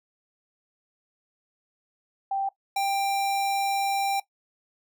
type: tone pair in turn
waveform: sine / square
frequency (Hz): 784 / 789.9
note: G5 / G5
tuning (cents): 0 / +13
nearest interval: unison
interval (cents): 13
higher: second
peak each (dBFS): -24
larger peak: neither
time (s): 2.31-2.49 / 2.76-4.2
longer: second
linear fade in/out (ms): 5
effects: noise-tail reverb RT60 0.1 s tail -18 dB re dry